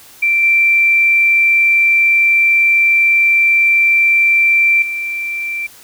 sine tone with level steps, 2349 Hz, D7, in tune, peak -10 / -8 / -18 dBFS, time 0.22-5.67 s, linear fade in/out 10 ms, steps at 0.43 / 4.82 s, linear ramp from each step 2 ms, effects white hiss -41 dBFS RMS until 5.83 s

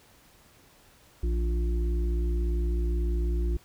harmonic tone with a mistuned harmonic, 58.2 Hz, A#1, 2 cents flat, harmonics 1 / 3 / 5 / 6, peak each -24 / -40 / -43 / -37 dBFS, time 1.23-3.57 s, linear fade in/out 5 ms, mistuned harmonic 3, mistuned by -29 cents, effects pink hiss -58 dBFS RMS until 3.64 s

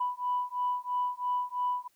sine beating tone pair, 987.8 / 990.8 Hz, B5 / B5, 0 / +5 cents, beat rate 3 Hz, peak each -31 dBFS, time 0-1.88 s, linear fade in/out 10 ms, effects tanh soft clip ceiling -21 dBFS + white hiss -70 dBFS RMS until 1.95 s

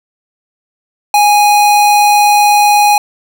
square tone, 828 Hz, G#5, 5 cents flat, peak -6 dBFS, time 1.14-2.98 s, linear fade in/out 2 ms, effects none

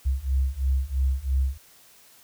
sine beating tone pair, 65 / 68 Hz, C2 / C#2, -11 / -33 cents, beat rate 3 Hz, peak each -25 / -24 dBFS, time 0.05-1.58 s, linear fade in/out 20 ms, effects white hiss -54 dBFS RMS until 2.23 s

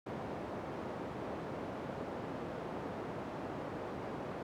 white band-pass noise, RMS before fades -42 dBFS, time 0.06-4.43 s, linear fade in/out 5 ms, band 100 to 650 Hz, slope 12 dB/octave, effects none

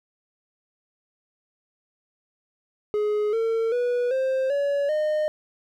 triangle tone with pitch steps, 420 / 452.8 / 488.1 / 526.1 / 567.1 / 611.4 Hz, G#4 / A4 / B4 / C5 / C#5 / D#5, +19 / +50 / -20 / +9 / +39 / -30 cents, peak -19 dBFS, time 2.94-5.28 s, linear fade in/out 0 ms, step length 390 ms, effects none

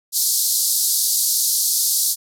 white band-pass noise, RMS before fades -19 dBFS, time 0.12-2.16 s, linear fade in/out 50 ms, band 4100 to 14000 Hz, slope 48 dB/octave, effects none

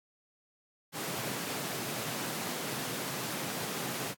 pink high-pass noise, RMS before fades -37 dBFS, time 0.92-4.15 s, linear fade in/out 50 ms, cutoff 120 Hz, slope 48 dB/octave, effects AAC 64 kbps

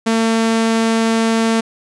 sawtooth tone, 225.8 Hz, A3, 45 cents sharp, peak -9 dBFS, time 0.06-1.61 s, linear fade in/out 10 ms, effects resampled to 22050 Hz

